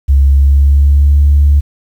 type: tone with pitch glide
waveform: sine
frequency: 68.9 to 71.99 Hz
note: C#2 to D2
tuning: -10 to -34 cents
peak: -3 dBFS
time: 0.08-1.61 s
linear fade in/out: 20 ms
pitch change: +76 cents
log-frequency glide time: 0.24-1.21 s
effects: tanh soft clip ceiling 0 dBFS + 7-bit